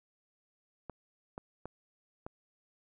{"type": "clicks", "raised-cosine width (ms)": 1, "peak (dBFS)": -27, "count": 4, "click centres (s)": [0.897, 1.379, 1.656, 2.265], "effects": []}